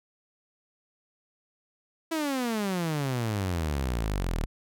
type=exponential sweep; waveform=sawtooth; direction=down; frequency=332.3 to 36.71 Hz; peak=-23 dBFS; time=2.11-4.46 s; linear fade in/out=10 ms; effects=none